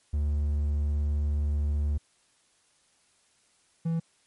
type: tone pair in turn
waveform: triangle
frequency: 73.42 / 164.82 Hz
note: D2 / E3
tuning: 0 / 0 cents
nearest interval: octave + major second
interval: 1400 cents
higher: second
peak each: -22 / -23 dBFS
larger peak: first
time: 0.13-1.98 / 3.85-4 s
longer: first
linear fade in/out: 10 ms
effects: white hiss -66 dBFS RMS until 4.26 s + MP3 48 kbps

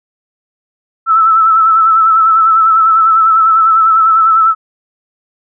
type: tone with vibrato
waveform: sine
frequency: 1314 Hz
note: E6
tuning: 6 cents flat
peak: -5 dBFS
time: 1.06-4.55 s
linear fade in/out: 50 ms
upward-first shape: sine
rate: 10 Hz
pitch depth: 40 cents each way
effects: none

